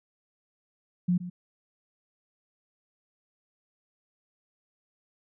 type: tone with echo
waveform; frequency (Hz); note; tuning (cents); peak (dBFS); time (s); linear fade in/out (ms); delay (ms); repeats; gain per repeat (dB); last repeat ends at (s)
sine; 178.1; F3; +34; -21; 1.08-1.18; 10; 120; 1; -13; 1.3
effects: none